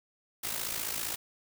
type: noise with amplitude modulation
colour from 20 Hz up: white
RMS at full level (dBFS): -32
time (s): 0.43-1.16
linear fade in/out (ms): 10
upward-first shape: sine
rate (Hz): 55.1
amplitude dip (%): 65
effects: none